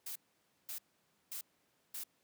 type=noise bursts; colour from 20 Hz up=blue; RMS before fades=-43 dBFS; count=4; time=0.06-2.038 s; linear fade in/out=5 ms; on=97 ms; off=530 ms; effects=pink hiss -75 dBFS RMS until 2.23 s + high-pass 150 Hz 12 dB/octave